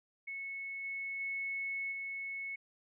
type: tone with level steps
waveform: sine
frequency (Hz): 2200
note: C#7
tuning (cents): -14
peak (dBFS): -39 / -37 / -35 / -38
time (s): 0.27-2.56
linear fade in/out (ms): 10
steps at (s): 0.83 / 1.19 / 1.91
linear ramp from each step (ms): 20
effects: none